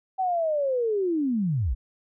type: linear sweep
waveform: sine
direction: down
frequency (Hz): 769 to 45.85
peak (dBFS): -22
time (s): 0.18-1.75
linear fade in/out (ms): 20
effects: none